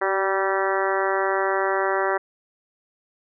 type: harmonic tone with a mistuned harmonic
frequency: 193.7 Hz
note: G3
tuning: 20 cents flat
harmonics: 2 / 3 / 4 / 5 / 6 / 7 / 8 / 9 / 10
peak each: -25 / -27 / -28 / -29 / -30 / -30 / -31 / -32 / -32 dBFS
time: 0.01-2.18 s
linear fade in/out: 10 ms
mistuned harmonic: 2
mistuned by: -17 cents
effects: none